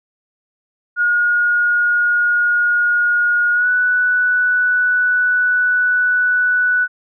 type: tone with pitch glide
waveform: sine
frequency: 1437 to 1482.5 Hz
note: F6 to F#6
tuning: +49 to +3 cents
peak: -12 dBFS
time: 0.96-6.88 s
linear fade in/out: 50 ms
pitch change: +54 cents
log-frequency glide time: 3.53-3.69 s
effects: none